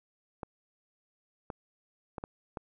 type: clicks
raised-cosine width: 1 ms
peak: -23 dBFS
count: 5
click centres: 0.432 / 1.502 / 2.182 / 2.239 / 2.572 s
effects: none